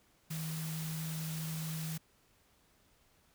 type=tone in noise; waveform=sine; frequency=159.4 Hz; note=D#3; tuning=42 cents sharp; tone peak=-37 dBFS; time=0.3-1.98 s; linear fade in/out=10 ms; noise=white; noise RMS=-45 dBFS; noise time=0.3-1.98 s; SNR=+5 dB; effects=pink hiss -69 dBFS RMS until 3.34 s